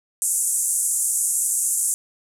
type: band-pass noise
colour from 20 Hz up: pink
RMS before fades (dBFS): -22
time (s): 0.22-1.94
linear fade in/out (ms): 0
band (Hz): 7300 to 11000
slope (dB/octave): 48
effects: none